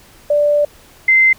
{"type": "tone pair in turn", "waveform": "sine", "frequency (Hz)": [587.3, 2074], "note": ["D5", "C7"], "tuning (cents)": [0, -16], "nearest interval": "octave + minor seventh", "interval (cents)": 2184, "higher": "second", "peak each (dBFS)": [-10, -7], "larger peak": "second", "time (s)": [[0.3, 0.65], [1.08, 1.33]], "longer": "first", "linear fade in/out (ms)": 5, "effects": ["pink hiss -45 dBFS RMS until 1.38 s"]}